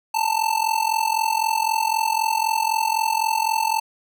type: tone with amplitude modulation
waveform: square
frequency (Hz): 886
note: A5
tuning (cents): +12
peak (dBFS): -16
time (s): 0.14-3.8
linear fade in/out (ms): 10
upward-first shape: sine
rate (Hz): 43.9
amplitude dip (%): 85
effects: none